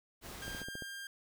pink noise, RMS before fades -47 dBFS, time 0.21-0.65 s, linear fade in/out 50 ms
sawtooth tone, 1600 Hz, G6, 35 cents sharp, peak -39 dBFS, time 0.42-1.07 s, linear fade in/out 2 ms
click train, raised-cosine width 2 ms, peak -31 dBFS, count 6, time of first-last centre 0.48-0.822 s, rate 14.6 Hz
effects none

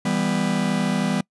45% pulse chord, E minor, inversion none, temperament just, 164.81 / 197.78 / 247.2 Hz, E3 / G3 / B3, 0 / +16 / +2 cents, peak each -26 / -23 / -25 dBFS, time 0.05-1.21 s, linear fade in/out 5 ms, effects noise-tail reverb RT60 0.1 s tail -26 dB re dry + resampled to 24000 Hz

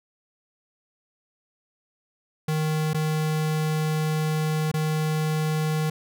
square tone with dropouts, 155.4 Hz, D#3, 2 cents flat, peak -23 dBFS, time 2.48-5.9 s, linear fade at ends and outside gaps 5 ms, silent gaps 2.934-2.944 / 4.716-4.739 s, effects none

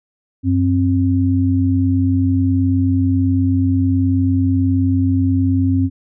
sine tone pair together, 94.8 / 265.8 Hz, F#2 / C4, +43 / +27 cents, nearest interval octave + tritone, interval 1784 cents, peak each -15 dBFS, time 0.43-5.9 s, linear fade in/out 50 ms, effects none

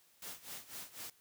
white noise with tremolo, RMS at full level -45 dBFS, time 0.22-1.1 s, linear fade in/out 2 ms, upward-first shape sine, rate 4 Hz, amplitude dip 85%, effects white hiss -68 dBFS RMS until 1.2 s + high-pass 60 Hz 12 dB/octave

